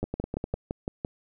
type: two click trains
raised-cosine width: 2 ms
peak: -16 / -17 dBFS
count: 7 / 6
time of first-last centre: 0.03-1.049 / 0.04-0.541 s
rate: 5.89 / 9.98 Hz
effects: none